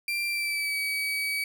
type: tone with pitch glide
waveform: 35% pulse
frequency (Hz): 2365 to 2277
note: D7 to C#7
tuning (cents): +12 to +46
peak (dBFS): -25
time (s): 0.08-1.44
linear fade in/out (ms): 2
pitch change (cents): -66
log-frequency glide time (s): 0.27-0.77
effects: none